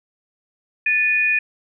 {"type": "tone pair together", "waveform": "sine", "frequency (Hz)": [1760, 2465], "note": ["A6", "D#7"], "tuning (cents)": [0, -17], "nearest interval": "tritone", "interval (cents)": 583, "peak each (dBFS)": [-22, -16], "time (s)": [0.86, 1.39], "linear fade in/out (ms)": 5, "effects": []}